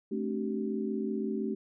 sine tone cluster, 217.7 / 263.5 / 293.4 / 383.3 Hz, A3 / C4 / D4 / G4, -18 / +12 / -2 / -39 cents, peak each -33 / -38 / -38 / -35 dBFS, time 0.11-1.55 s, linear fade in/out 10 ms, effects none

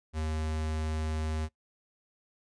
square tone, 78.2 Hz, D#2, 9 cents sharp, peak -31 dBFS, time 0.13-1.49 s, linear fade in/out 50 ms, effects noise-tail reverb RT60 0.1 s tail -19 dB re dry + resampled to 22050 Hz

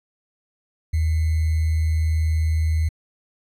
sine tone with sample-and-hold, 79.4 Hz, D#2, 36 cents sharp, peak -17 dBFS, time 0.93-2.89 s, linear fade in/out 10 ms, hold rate 2100 Hz, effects resampled to 32000 Hz

